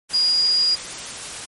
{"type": "tone in noise", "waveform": "sine", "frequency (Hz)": 4866, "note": "D#8", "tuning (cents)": -39, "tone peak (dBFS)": -15, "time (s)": [0.13, 0.76], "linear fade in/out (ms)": 20, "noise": "white", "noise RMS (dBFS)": -32, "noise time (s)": [0.09, 1.46], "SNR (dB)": 14, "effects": ["MP3 48 kbps"]}